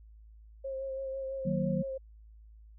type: tone with vibrato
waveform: sine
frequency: 535 Hz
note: C5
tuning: 38 cents sharp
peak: -34 dBFS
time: 0.64-1.98 s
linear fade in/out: 10 ms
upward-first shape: sine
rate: 6 Hz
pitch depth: 22 cents each way
type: chord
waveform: sine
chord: D# minor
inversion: none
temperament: just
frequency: 155.56 / 186.68 / 233.3 Hz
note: D#3 / F#3 / A#3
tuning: 0 / +16 / +2 cents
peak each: -33 / -31 / -36 dBFS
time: 1.45-1.83 s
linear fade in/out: 10 ms
effects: added 54 Hz sine -51 dBFS peak until 2.78 s